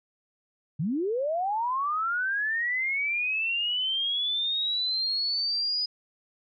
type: linear sweep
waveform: sine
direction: up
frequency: 133 to 4978 Hz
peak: -25 dBFS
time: 0.79-5.86 s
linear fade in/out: 10 ms
effects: none